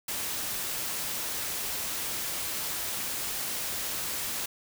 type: noise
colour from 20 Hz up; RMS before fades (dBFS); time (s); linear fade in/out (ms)
white; -33; 0.08-4.46; 5
effects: none